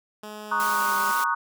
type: tone with pitch glide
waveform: 10% pulse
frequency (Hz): 211.7 to 197.52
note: G#3 to G3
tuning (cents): +33 to +13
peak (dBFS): -28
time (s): 0.23-1.12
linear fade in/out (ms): 5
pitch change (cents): -120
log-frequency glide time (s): 0.48-0.97
type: chord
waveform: sine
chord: D# minor seventh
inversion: second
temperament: equal with one note detuned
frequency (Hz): 932.3 / 1108.7 / 1240.9 / 1480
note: A#5 / C#6 / D#6 / F#6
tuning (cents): 0 / 0 / -5 / 0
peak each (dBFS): -27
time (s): 0.51-1.35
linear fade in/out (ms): 10
type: high-pass noise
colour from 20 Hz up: white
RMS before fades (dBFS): -33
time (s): 0.6-1.24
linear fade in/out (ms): 0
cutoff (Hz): 180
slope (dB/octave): 48
effects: none